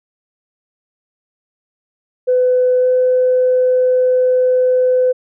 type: tone with pitch glide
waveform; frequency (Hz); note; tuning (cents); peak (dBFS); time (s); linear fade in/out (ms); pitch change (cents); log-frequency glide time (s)
sine; 503 to 506.5; B4 to B4; +32 to +44; -9; 2.27-5.13; 20; +12; 2.8-2.86
effects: tanh soft clip ceiling -5 dBFS